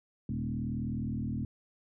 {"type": "tone with frequency modulation", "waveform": "sine", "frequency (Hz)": 170.7, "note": "F3", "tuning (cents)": -39, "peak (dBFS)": -31, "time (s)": [0.29, 1.45], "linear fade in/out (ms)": 2, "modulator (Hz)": 39.5, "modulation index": 2.4, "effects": []}